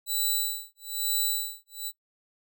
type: tone with tremolo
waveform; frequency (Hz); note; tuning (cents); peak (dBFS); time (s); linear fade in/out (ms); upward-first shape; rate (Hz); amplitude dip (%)
5% pulse; 3960; B7; +4; -16; 0.06-1.92; 50; sine; 1.1; 100
effects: noise-tail reverb RT60 0.1 s tail -21 dB re dry